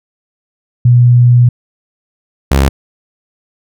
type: tone pair in turn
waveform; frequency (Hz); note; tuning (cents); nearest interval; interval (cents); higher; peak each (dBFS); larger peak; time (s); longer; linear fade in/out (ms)
sine / sawtooth; 122 / 68.25; B2 / C#2; -21 / -26; minor seventh; 1005; first; -3; neither; 0.85-1.49 / 2.51-2.69; first; 5
effects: none